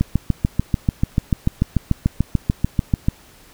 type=click train; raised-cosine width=5 ms; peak=-3 dBFS; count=22; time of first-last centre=0.01-3.085 s; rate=6.83 Hz; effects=pink hiss -48 dBFS RMS until 3.53 s